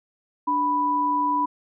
sine tone pair together, 293.7 / 987.8 Hz, D4 / B5, 0 / 0 cents, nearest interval octave + major sixth, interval 2100 cents, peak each -28 / -20 dBFS, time 0.47-1.46 s, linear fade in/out 10 ms, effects none

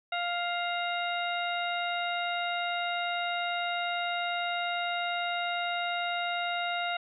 harmonic tone with a mistuned harmonic, 700 Hz, F5, 4 cents sharp, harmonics 1 / 2 / 3 / 4 / 5, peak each -32 / -35 / -37 / -38 / -39 dBFS, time 0.12-6.97 s, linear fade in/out 5 ms, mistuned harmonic 5, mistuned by +120 cents, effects none

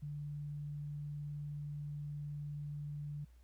sine tone, 146.83 Hz, D3, in tune, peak -40 dBFS, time 0.02-3.25 s, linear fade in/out 10 ms, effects added 60 Hz sine -58 dBFS peak until 3.43 s + pink hiss -75 dBFS RMS until 3.43 s

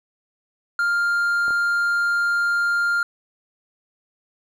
triangle tone, 1400 Hz, F6, 4 cents sharp, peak -16 dBFS, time 0.79-3.03 s, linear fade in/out 2 ms
clicks, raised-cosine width 1 ms, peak -23 dBFS, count 2, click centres 1.481 / 1.507 s
effects none

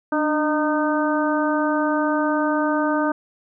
harmonic tone with a mistuned harmonic, 306.2 Hz, D#4, 28 cents flat, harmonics 1 / 2 / 3 / 4 / 5, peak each -21 / -24 / -26 / -27 / -28 dBFS, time 0.12-3.12 s, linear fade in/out 5 ms, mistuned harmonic 1, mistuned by -53 cents, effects none

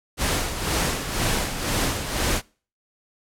pink noise with tremolo, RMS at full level -22 dBFS, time 0.17-2.42 s, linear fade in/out 50 ms, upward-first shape sine, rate 2 Hz, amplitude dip 60%, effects noise-tail reverb RT60 0.4 s tail -25 dB re dry + low-pass 12000 Hz 12 dB/octave

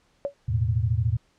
sine tone with exponential decay, 565 Hz, C#5, 33 cents sharp, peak -20 dBFS, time 0.25-0.34 s, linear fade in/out 0 ms, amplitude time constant 19 ms
sine chord, E suspended fourth, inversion none, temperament equal, 82.41 / 110 / 123.47 Hz, E2 / A2 / B2, 0 / 0 / 0 cents, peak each -27 / -23 / -27 dBFS, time 0.48-1.17 s, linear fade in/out 10 ms
effects pink hiss -65 dBFS RMS until 1.38 s + low-pass 7000 Hz 12 dB/octave

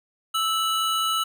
square tone pair together, 1314.1 / 2950 Hz, E6 / F#7, -6 / -6 cents, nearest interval octave + major second, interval 1400 cents, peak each -24 / -27 dBFS, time 0.34-1.24 s, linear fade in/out 10 ms, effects none

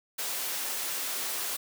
white high-pass noise, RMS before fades -33 dBFS, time 0.18-1.57 s, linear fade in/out 10 ms, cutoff 310 Hz, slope 12 dB/octave, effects none

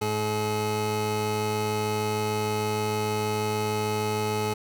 25% pulse tone pair together, 106.5 / 426 Hz, G#2 / G#4, +44 / +44 cents, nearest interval 2 octaves, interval 2400 cents, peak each -26 / -23 dBFS, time 0.01-4.54 s, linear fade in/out 10 ms, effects none

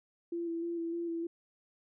sine tone with vibrato, 337.1 Hz, E4, 39 cents sharp, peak -33 dBFS, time 0.32-1.27 s, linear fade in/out 5 ms, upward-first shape square, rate 3.3 Hz, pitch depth 19 cents each way, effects none

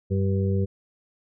harmonic tone, 97 Hz, G2, 18 cents flat, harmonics 1 / 2 / 4 / 5, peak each -22 / -27 / -30 / -33 dBFS, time 0.1-0.66 s, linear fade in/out 20 ms, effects none

